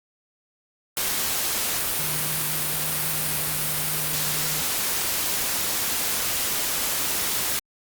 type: tone in noise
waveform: sine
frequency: 153.3 Hz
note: D#3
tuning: 25 cents flat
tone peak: -35 dBFS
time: 1.99-4.61 s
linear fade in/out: 0 ms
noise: white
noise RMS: -25 dBFS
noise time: 0.97-7.59 s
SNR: -13 dB
effects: Opus 48 kbps